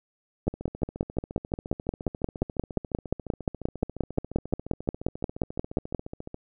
two click trains, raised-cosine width 2 ms, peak -10 / -23 dBFS, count 32 / 85, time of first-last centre 0.48-5.947 / 0.47-6.344 s, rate 5.67 / 14.3 Hz, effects none

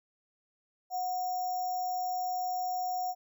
sine tone with sample-and-hold, 733 Hz, F#5, 16 cents flat, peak -30 dBFS, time 0.9-3.15 s, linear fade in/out 50 ms, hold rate 6300 Hz, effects none

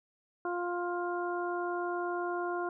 harmonic tone, 351.5 Hz, F4, 11 cents sharp, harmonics 1 / 2 / 3 / 4, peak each -34 / -37 / -39 / -40 dBFS, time 0.45-2.69 s, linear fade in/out 2 ms, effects none

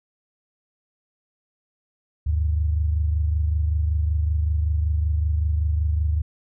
sine tone pair together, 75.5 / 100.78 Hz, D2 / G2, +48 / +48 cents, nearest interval perfect fourth, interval 500 cents, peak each -19 / -28 dBFS, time 2.26-6.22 s, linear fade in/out 10 ms, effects none

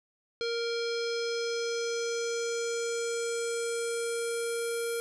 square tone with low-pass filter sweep, 466.2 Hz, A#4, in tune, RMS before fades -32 dBFS, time 0.41-5 s, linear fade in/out 0 ms, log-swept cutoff 4400 to 11000 Hz, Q 3.6, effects none

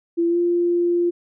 sine tone with pitch glide, 338.9 to 347.4 Hz, E4 to F4, +48 to -9 cents, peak -16 dBFS, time 0.17-1.11 s, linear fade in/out 20 ms, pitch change +43 cents, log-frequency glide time 0.28-0.38 s, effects none

